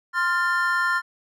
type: chord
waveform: triangle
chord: F major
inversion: second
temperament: equal with one note detuned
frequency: 1046.5 / 1396.9 / 1782.5 Hz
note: C6 / F6 / A6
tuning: 0 / 0 / +22 cents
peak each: -24 / -21 / -23 dBFS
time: 0.13-1.02 s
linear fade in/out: 50 ms
effects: none